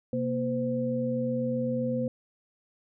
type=tone cluster; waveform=sine; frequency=128.7 / 236.4 / 513 Hz; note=C3 / A#3 / C5; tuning=-28 / +24 / -34 cents; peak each=-34 / -29 / -30 dBFS; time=0.13-2.08 s; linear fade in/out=2 ms; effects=none